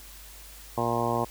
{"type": "harmonic tone", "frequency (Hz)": 118, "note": "A#2", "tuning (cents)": 22, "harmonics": [1, 2, 3, 4, 5, 6, 7, 8, 9], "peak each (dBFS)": [-33, -33, -33, -33, -33, -33, -33, -33, -33], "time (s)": [0.77, 1.25], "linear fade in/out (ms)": 10, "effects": ["added 50 Hz sine -48 dBFS peak until 1.3 s", "white hiss -48 dBFS RMS until 1.3 s"]}